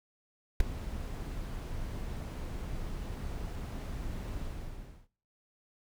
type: noise with ADSR envelope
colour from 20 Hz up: brown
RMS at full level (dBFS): -21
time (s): 0.6-5.08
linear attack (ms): 3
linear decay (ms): 10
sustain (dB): -17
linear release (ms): 670
effects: noise-tail reverb RT60 0.5 s tail -21 dB re dry